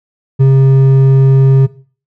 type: tone with hard clipping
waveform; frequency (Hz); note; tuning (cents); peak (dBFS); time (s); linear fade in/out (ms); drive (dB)
sine; 134.5; C3; +48; -5; 0.39-1.67; 20; 5
effects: noise-tail reverb RT60 0.4 s tail -17 dB re dry